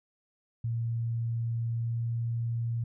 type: tone with pitch glide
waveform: sine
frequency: 115.9 to 116.57 Hz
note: A#2 to A#2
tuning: -10 to 0 cents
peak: -28 dBFS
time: 0.64-2.84 s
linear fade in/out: 5 ms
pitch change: +10 cents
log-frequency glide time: 1.74-2.01 s
effects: none